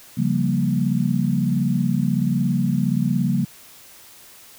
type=chord; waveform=sine; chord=G half-diminished seventh; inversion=second; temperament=equal; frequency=138.59 / 174.61 / 196 / 233.1 Hz; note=Db3 / F3 / G3 / Bb3; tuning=0 / 0 / 0 / 0 cents; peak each=-23 dBFS; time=0.17-3.45 s; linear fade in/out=10 ms; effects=white hiss -46 dBFS RMS until 4.58 s